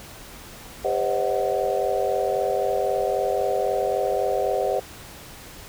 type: tone cluster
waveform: sine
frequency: 400.5 / 499.2 / 543 / 634 / 742 Hz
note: G4 / B4 / C#5 / D#5 / F#5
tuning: +37 / +19 / -36 / +32 / +5 cents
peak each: -27 dBFS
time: 0.84-4.8 s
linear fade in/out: 10 ms
effects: pink hiss -42 dBFS RMS until 5.68 s